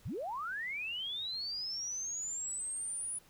sine linear sweep, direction up, 56.9 to 9956 Hz, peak -36 dBFS, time 0.05-3.19 s, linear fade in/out 10 ms, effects pink hiss -63 dBFS RMS until 3.29 s

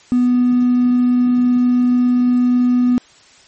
triangle tone with hard clipping, 246.9 Hz, B3, in tune, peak -11 dBFS, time 0.12-2.98 s, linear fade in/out 0 ms, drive 4 dB, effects white hiss -47 dBFS RMS until 3.47 s + MP3 32 kbps

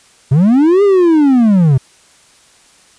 triangle linear two-way sweep, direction up then down, 123.47 to 412.7 to 123.47 Hz, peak -4 dBFS, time 0.31-1.78 s, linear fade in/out 10 ms, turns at 0.83 s, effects white hiss -47 dBFS RMS until 2.98 s + resampled to 22050 Hz

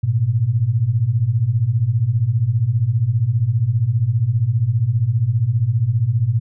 sine beating tone pair, 105.4 / 120.4 Hz, G#2 / B2, +26 / -44 cents, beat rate 15 Hz, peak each -19 / -16 dBFS, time 0.03-6.4 s, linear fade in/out 10 ms, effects none

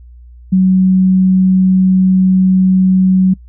sine tone, 187.1 Hz, F#3, 20 cents sharp, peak -6 dBFS, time 0.52-3.34 s, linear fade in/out 10 ms, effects noise-tail reverb RT60 0.1 s tail -25 dB re dry + added 60 Hz sine -34 dBFS peak until 3.48 s

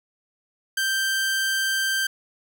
sawtooth tone, 1568 Hz, G6, in tune, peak -18 dBFS, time 0.77-2.07 s, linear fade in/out 5 ms, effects none

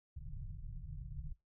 pink low-pass noise, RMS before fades -45 dBFS, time 0.16-1.33 s, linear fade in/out 10 ms, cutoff 160 Hz, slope 96 dB/octave, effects noise-tail reverb RT60 0.2 s tail -21 dB re dry

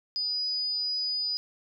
sine tone, 4951 Hz, D#8, 9 cents flat, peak -27 dBFS, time 0.16-1.37 s, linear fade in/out 0 ms, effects none

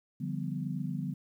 sine chord, G dominant seventh, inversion second, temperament equal with one note detuned, 146.83 / 174.61 / 196 / 249.2 Hz, D3 / F3 / G3 / B3, 0 / 0 / 0 / +16 cents, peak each -36 / -37 / -39 / -39 dBFS, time 0.2-1.14 s, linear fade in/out 10 ms, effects 11-bit

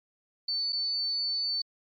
sine tone with dropouts, 4502 Hz, C#8, 26 cents sharp, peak -27 dBFS, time 0.48-1.62 s, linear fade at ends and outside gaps 5 ms, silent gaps 0.724-0.728 s, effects MP3 48 kbps

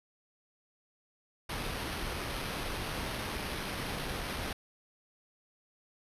pink noise with sample-and-hold, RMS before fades -37 dBFS, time 1.49-4.53 s, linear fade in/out 5 ms, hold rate 7350 Hz, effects resampled to 32000 Hz

